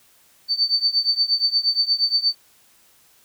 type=tone with tremolo; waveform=sine; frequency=4558 Hz; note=C#8; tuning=47 cents sharp; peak=-13 dBFS; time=0.48-2.35 s; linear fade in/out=50 ms; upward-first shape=triangle; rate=8.5 Hz; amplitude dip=95%; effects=white hiss -56 dBFS RMS until 3.24 s